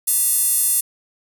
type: tone with high-pass filter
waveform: square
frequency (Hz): 392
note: G4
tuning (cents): 0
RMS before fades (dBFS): -18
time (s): 0.07-0.81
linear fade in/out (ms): 10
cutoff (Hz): 10000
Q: 3
effects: none